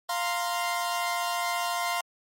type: chord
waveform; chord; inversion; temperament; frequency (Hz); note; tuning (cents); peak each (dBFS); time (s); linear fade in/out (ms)
sawtooth; F suspended fourth; none; equal; 698.5 / 932.3 / 1046.5; F5 / Bb5 / C6; 0 / 0 / 0; -26 / -31 / -27; 0.09-2.01; 5
effects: MP3 64 kbps